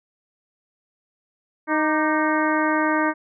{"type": "harmonic tone with a mistuned harmonic", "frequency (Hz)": 310, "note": "D#4", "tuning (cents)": -6, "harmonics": [1, 2, 3, 4, 5, 6, 7], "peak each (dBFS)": [-22, -26, -25, -27, -26, -29, -33], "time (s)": [1.67, 3.14], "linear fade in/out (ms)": 50, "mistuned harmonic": 4, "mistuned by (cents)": -67, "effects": []}